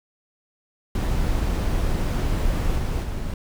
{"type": "noise with level steps", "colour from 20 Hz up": "brown", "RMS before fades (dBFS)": [-22, -24, -28], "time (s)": [0.95, 3.34], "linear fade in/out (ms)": 2, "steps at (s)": [2.77, 3.02], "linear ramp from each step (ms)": 20, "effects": []}